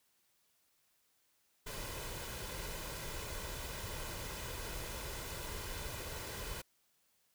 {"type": "noise with comb filter", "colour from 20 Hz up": "pink", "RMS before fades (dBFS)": -43, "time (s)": [1.66, 6.62], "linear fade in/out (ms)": 10, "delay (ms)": 2, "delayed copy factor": 0.5, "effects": ["white hiss -75 dBFS RMS until 7.34 s"]}